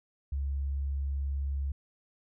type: tone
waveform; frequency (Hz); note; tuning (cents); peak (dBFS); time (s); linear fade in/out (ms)
sine; 69.3; C#2; 0; -29; 0.32-1.72; 5
effects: none